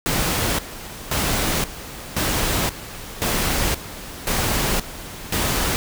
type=noise with tremolo; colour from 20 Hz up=pink; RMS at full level=-21 dBFS; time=0.06-5.76 s; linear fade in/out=0 ms; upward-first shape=square; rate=0.95 Hz; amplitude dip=80%; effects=none